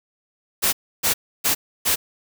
white noise bursts, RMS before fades -19 dBFS, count 4, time 0.62-1.96 s, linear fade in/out 20 ms, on 110 ms, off 300 ms, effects none

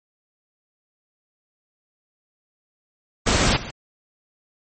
pink noise with echo, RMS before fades -18 dBFS, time 3.26-3.57 s, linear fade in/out 10 ms, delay 140 ms, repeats 1, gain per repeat -15 dB, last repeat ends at 3.71 s, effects MP3 32 kbps

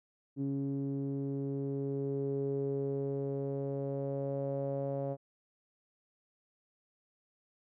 sawtooth tone with low-pass filter sweep, 138.3 Hz, C#3, 4 cents flat, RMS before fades -35 dBFS, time 0.36-5.17 s, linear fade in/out 50 ms, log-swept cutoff 310 to 600 Hz, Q 5.6, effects none

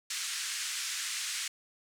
white band-pass noise, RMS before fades -36 dBFS, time 0.1-1.48 s, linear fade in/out 5 ms, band 1500 to 8500 Hz, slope 24 dB/octave, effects none

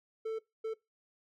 triangle tone bursts at uneven times, 443.7 Hz, A4, 14 cents sharp, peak -31 dBFS, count 2, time 0.25-0.39 / 0.64-0.74 s, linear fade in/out 10 ms, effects noise-tail reverb RT60 0.2 s tail -21 dB re dry

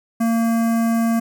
square tone with notch filter, 229 Hz, A#3, 31 cents flat, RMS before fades -18 dBFS, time 0.2-1.2 s, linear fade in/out 10 ms, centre 3600 Hz, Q 0.5, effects none

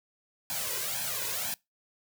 white noise with flanger, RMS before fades -33 dBFS, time 0.5-1.54 s, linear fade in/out 0 ms, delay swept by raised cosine 1.2 to 2.04 ms, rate 2 Hz, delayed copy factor +0.9, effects noise-tail reverb RT60 0.2 s tail -24 dB re dry + high-pass 100 Hz 12 dB/octave

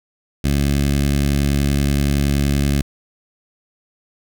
15% pulse tone with notch filter, 70.6 Hz, C#2, 32 cents sharp, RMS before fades -17 dBFS, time 0.44-2.82 s, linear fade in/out 5 ms, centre 930 Hz, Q 0.6, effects none

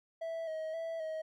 triangle tone with vibrato, 645 Hz, E5, 38 cents flat, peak -34 dBFS, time 0.21-1.22 s, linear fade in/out 10 ms, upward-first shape square, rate 1.9 Hz, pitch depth 32 cents each way, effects none

